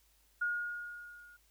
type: tone with level ramp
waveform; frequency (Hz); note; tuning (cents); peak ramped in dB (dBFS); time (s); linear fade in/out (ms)
sine; 1433; F6; +44; -29 to -55; 0.41-1.37; 10
effects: added 52 Hz sine -70 dBFS peak until 1.5 s + white hiss -70 dBFS RMS until 1.5 s